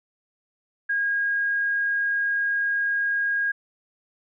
sine tone, 1632 Hz, G#6, 31 cents flat, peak -21 dBFS, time 0.89-3.52 s, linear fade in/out 10 ms, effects none

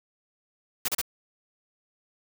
white noise bursts, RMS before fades -27 dBFS, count 3, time 0.85-1.015 s, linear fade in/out 5 ms, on 33 ms, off 33 ms, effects none

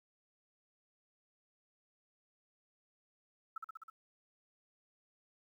sine tone with echo, 1314 Hz, E6, 6 cents flat, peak -38 dBFS, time 3.56-3.58 s, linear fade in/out 5 ms, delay 64 ms, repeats 5, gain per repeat -2 dB, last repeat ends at 3.9 s, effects 12-bit

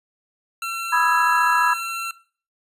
25% pulse tone, 1353 Hz, E6, 45 cents sharp, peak -22 dBFS, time 0.62-2.11 s, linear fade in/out 2 ms
sine chord, E major seventh, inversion second, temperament equal, 987.8 / 1244.5 / 1318.5 / 1661.2 Hz, B5 / D#6 / E6 / G#6, 0 / 0 / 0 / 0 cents, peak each -20 / -26 / -22 / -20 dBFS, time 0.92-1.74 s, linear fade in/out 10 ms
effects noise-tail reverb RT60 0.4 s tail -17 dB re dry + resampled to 32000 Hz

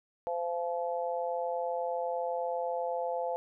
harmonic tone, 171.9 Hz, F3, 27 cents flat, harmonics 3 / 4 / 5, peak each -33 / -35 / -37 dBFS, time 0.27-3.36 s, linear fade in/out 0 ms, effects none

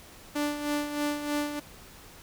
sawtooth tone with tremolo, 293.7 Hz, D4, in tune, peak -22 dBFS, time 0.35-1.6 s, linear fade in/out 10 ms, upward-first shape sine, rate 3.2 Hz, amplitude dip 60%, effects pink hiss -50 dBFS RMS until 2.22 s

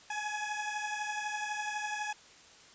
20% pulse beating tone pair, 838 / 850 Hz, G#5 / G#5, +15 / +40 cents, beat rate 12 Hz, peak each -31 / -34 dBFS, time 0.1-2.13 s, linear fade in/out 5 ms, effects white hiss -56 dBFS RMS until 2.74 s + resampled to 16000 Hz

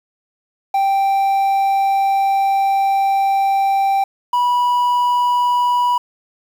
triangle tone pair in turn, 784 / 978 Hz, G5 / B5, 0 / -17 cents, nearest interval major third, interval 383 cents, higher second, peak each -11 dBFS, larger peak neither, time 0.74-4.04 / 4.33-5.98 s, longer first, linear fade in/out 5 ms, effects 7-bit

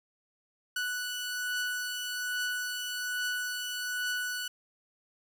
sawtooth beating tone pair, 1480 / 1481.2 Hz, F#6 / F#6, 0 / +1 cents, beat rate 1.2 Hz, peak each -29 / -36 dBFS, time 0.76-4.48 s, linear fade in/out 5 ms, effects none

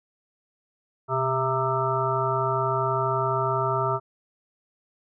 harmonic tone with a mistuned harmonic, 132.2 Hz, C3, 18 cents sharp, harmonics 1 / 3 / 5 / 7 / 9 / 10, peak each -29 / -29 / -29 / -29 / -29 / -29 dBFS, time 1.08-4 s, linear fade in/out 50 ms, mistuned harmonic 1, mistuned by -74 cents, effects none

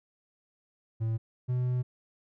triangle tone pair in turn, 112.4 / 125.2 Hz, A2 / B2, +37 / +24 cents, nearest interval major second, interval 187 cents, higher second, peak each -25 / -24 dBFS, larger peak second, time 1-1.18 / 1.48-1.83 s, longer second, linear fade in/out 20 ms, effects none

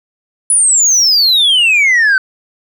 sine exponential sweep, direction down, 10080 to 1506 Hz, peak -4 dBFS, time 0.5-2.18 s, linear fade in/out 2 ms, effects tanh soft clip ceiling -6 dBFS

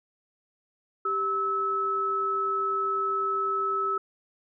sine tone pair together, 392 / 1300 Hz, G4 / E6, 0 / -24 cents, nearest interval octave + major sixth, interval 2076 cents, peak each -32 / -25 dBFS, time 1.05-3.98 s, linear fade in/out 5 ms, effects none

